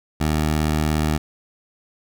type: tone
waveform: 15% pulse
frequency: 76.9 Hz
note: D#2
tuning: 20 cents flat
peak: -12 dBFS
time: 0.2-1.18 s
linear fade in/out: 10 ms
effects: none